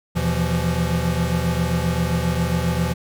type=tone cluster; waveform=square; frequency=80.1 / 124.3 / 165.2 / 172.7 Hz; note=E2 / B2 / E3 / F3; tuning=-49 / +12 / +4 / -19 cents; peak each=-26 / -27 / -25 / -24 dBFS; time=0.15-2.94 s; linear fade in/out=20 ms; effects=none